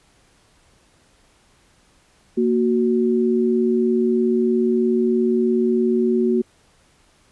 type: tone pair together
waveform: sine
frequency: 233.1 / 370 Hz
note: A#3 / F#4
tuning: 0 / 0 cents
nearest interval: minor sixth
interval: 800 cents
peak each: -18 dBFS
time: 2.37-6.42 s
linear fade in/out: 10 ms
effects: pink hiss -57 dBFS RMS until 7.31 s + resampled to 24000 Hz